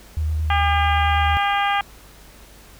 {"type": "tone with vibrato", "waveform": "sine", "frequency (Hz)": 77.78, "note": "D#2", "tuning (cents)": 0, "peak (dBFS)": -19, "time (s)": [0.17, 1.37], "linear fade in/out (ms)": 0, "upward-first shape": "square", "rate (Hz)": 9, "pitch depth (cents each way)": 20}
{"type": "harmonic tone", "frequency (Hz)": 402.7, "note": "G4", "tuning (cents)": 47, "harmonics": [2, 3, 4, 5, 6, 7, 8], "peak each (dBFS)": [-20, -24, -26, -28, -30, -31, -32], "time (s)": [0.5, 1.81], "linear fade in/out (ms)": 2}
{"effects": ["added 50 Hz sine -47 dBFS peak until 2.79 s", "pink hiss -47 dBFS RMS until 2.79 s"]}